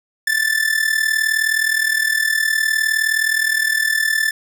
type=tone with amplitude modulation; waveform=45% pulse; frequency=1760 Hz; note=A6; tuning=in tune; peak=-12 dBFS; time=0.27-4.31 s; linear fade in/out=5 ms; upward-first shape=sine; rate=39.4 Hz; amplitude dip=75%; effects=none